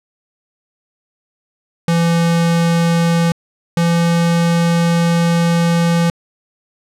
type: tone pair in turn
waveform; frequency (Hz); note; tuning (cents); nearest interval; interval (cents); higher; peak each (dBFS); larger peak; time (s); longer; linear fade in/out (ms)
square; 168.5 / 169.41; E3 / E3; +38 / +48; unison; 10; second; -12; neither; 1.88-3.32 / 3.77-6.1; second; 2
effects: low-pass 10000 Hz 12 dB/octave